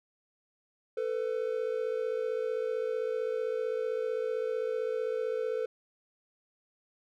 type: tone pair together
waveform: triangle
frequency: 445.4 / 501 Hz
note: A4 / B4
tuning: +21 / +25 cents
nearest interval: major second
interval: 204 cents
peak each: -30 / -31 dBFS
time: 0.97-5.66 s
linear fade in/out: 5 ms
effects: none